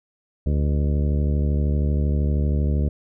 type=harmonic tone with a mistuned harmonic; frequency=72.8 Hz; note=D2; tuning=15 cents flat; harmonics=1 / 2 / 3 / 4 / 5 / 6 / 7 / 8; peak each=-19 / -25 / -29 / -35 / -36 / -37 / -39 / -41 dBFS; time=0.46-2.89 s; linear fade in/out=5 ms; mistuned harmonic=8; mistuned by=+75 cents; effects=none